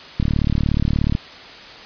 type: click train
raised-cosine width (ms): 5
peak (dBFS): -6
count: 36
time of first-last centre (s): 0.2-1.151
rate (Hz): 36.8
effects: white hiss -38 dBFS RMS until 1.85 s + resampled to 11025 Hz